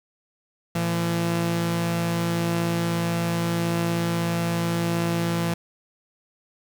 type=tone pair together; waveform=sawtooth; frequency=113.2 / 169.39 Hz; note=A2 / E3; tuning=+50 / +47 cents; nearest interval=perfect fifth; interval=697 cents; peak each=-26 / -19 dBFS; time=0.75-5.54 s; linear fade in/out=5 ms; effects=7-bit